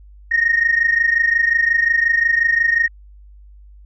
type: tone pair together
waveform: sine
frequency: 1837.4 / 1863 Hz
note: A#6 / A#6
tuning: -25 / -2 cents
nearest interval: unison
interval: 23 cents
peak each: -17 / -14 dBFS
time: 0.31-2.88 s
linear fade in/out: 10 ms
effects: tanh soft clip ceiling -6 dBFS + added 50 Hz sine -40 dBFS peak until 3.85 s